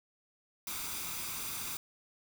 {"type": "noise with comb filter", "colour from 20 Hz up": "white", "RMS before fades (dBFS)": -39, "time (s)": [0.67, 1.77], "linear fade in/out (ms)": 2, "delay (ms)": 0.83, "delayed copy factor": 0.55, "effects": []}